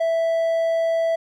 triangle tone, 659.3 Hz, E5, in tune, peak -16 dBFS, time 0-1.16 s, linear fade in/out 10 ms, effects none

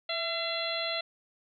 harmonic tone with a mistuned harmonic, 680 Hz, F5, 46 cents flat, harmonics 1 / 2 / 3 / 4 / 5 / 6, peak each -35 / -40 / -38 / -39 / -37 / -35 dBFS, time 0.09-1.01 s, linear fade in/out 5 ms, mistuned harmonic 1, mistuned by -52 cents, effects none

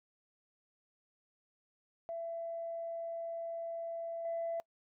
sine tone with level steps, 669 Hz, E5, 25 cents sharp, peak -37 / -33 dBFS, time 2.09-4.6 s, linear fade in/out 0 ms, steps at 4.25 s, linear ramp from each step 2 ms, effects noise-tail reverb RT60 0.1 s tail -25 dB re dry + tanh soft clip ceiling -30 dBFS

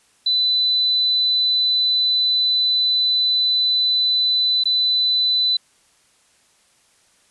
sine tone with dropouts, 4000 Hz, B7, 21 cents sharp, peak -15 dBFS, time 0.26-5.57 s, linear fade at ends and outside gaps 5 ms, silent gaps 4.638-4.655 s, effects white hiss -58 dBFS RMS until 7.3 s + resampled to 24000 Hz

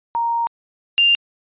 sine tone pair in turn, 932.3 / 2794 Hz, A#5 / F7, 0 / 0 cents, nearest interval octave + perfect fifth, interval 1900 cents, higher second, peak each -17 / -11 dBFS, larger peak second, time 0.15-0.47 / 0.98-1.15 s, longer first, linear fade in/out 0 ms, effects resampled to 8000 Hz

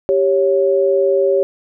sine tone pair together, 392 / 553.7 Hz, G4 / C#5, 0 / -2 cents, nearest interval tritone, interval 598 cents, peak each -14 dBFS, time 0.09-1.43 s, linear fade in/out 0 ms, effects none

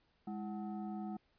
sine tone with frequency modulation, 206.3 Hz, G#3, 11 cents flat, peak -39 dBFS, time 0.27-1.17 s, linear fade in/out 5 ms, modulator 537 Hz, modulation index 0.83, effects pink hiss -75 dBFS RMS until 1.38 s + resampled to 11025 Hz

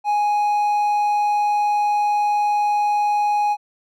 triangle tone with hard clipping, 830.6 Hz, G#5, in tune, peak -17 dBFS, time 0.04-3.57 s, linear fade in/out 50 ms, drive 6 dB, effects none

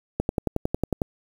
click train, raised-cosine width 2 ms, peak -9 dBFS, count 10, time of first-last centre 0.2-1.018 s, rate 11 Hz, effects 7-bit

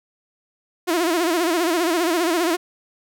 sawtooth tone with vibrato, 339.1 Hz, E4, 49 cents sharp, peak -14 dBFS, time 0.87-2.57 s, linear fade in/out 20 ms, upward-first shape sine, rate 15 Hz, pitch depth 120 cents each way, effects none

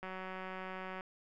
click train, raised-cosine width 0.5 ms, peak -29 dBFS, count 184, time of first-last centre 0.03-1.009 s, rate 187 Hz, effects none

